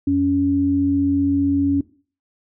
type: tone pair together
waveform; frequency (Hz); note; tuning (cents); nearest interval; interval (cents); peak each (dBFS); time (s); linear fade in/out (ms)
sine; 88.25 / 280; F2 / C#4; +19 / +18; octave + minor sixth; 1999; -25 / -15; 0.07-1.81; 5
effects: noise-tail reverb RT60 0.4 s tail -18 dB re dry